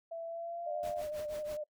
sine tone with pitch glide, 665 to 695.2 Hz, E5 to F5, +15 to -8 cents, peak -38 dBFS, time 0.11-1.02 s, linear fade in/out 10 ms, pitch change +77 cents, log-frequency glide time 0.26-0.75 s
sine tone with vibrato, 603 Hz, D5, 46 cents sharp, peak -36 dBFS, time 0.66-1.64 s, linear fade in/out 10 ms, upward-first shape square, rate 11 Hz, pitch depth 22 cents each way
pink noise with tremolo, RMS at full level -48 dBFS, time 0.83-1.57 s, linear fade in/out 2 ms, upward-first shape triangle, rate 6.2 Hz, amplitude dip 100%
effects noise-tail reverb RT60 0.1 s tail -22 dB re dry

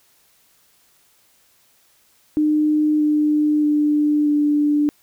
sine tone with pitch steps, 303.5 / 300.5 / 297.6 / 294.7 Hz, D#4 / D4 / D4 / D4, -43 / +40 / +23 / +6 cents, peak -14 dBFS, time 2.37-4.89 s, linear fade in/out 0 ms, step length 630 ms, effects white hiss -58 dBFS RMS until 5.02 s

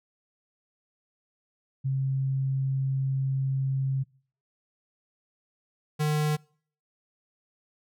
sine / square tone pair in turn, 134.3 / 151.4 Hz, C3 / D#3, +46 / -47 cents, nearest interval major second, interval 207 cents, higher second, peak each -24 dBFS, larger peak neither, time 1.84-4.04 / 5.99-6.37 s, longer first, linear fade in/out 20 ms, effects noise-tail reverb RT60 0.5 s tail -25 dB re dry

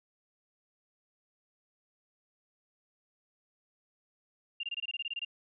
sine tone bursts, 2794 Hz, F7, in tune, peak -33 dBFS, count 12, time 4.6-5.249 s, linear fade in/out 5 ms, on 33 ms, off 23 ms, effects none

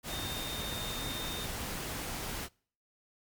sine tone in noise, 3659 Hz, A#7, 33 cents flat, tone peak -40 dBFS, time 0.08-1.48 s, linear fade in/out 50 ms, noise pink, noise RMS -38 dBFS, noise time 0.03-2.49 s, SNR -5 dB, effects noise-tail reverb RT60 0.5 s tail -26 dB re dry + MP3 96 kbps

